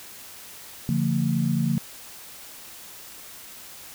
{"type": "tone cluster", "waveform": "sine", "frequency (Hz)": [142.3, 171.6, 226], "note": ["C#3", "F3", "A3"], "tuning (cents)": [46, -30, 47], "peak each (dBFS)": -25, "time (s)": [0.89, 1.78], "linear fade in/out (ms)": 0, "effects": ["white hiss -43 dBFS RMS until 3.94 s"]}